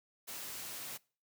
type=noise; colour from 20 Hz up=white; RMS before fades=-44 dBFS; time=0.27-0.98 s; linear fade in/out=20 ms; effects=noise-tail reverb RT60 0.4 s tail -24 dB re dry + high-pass 80 Hz 12 dB/octave